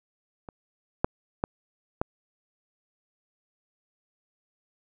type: clicks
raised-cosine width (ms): 1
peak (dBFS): -26 / -7 / -11 / -11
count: 4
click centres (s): 0.488 / 1.045 / 1.439 / 2.015
effects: none